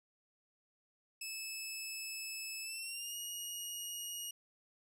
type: tone with pitch glide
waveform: 15% pulse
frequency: 2610 to 2879 Hz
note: E7 to F#7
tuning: -18 to -48 cents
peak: -34 dBFS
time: 1.21-4.31 s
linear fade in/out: 5 ms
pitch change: +170 cents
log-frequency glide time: 2.62-3.17 s
effects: none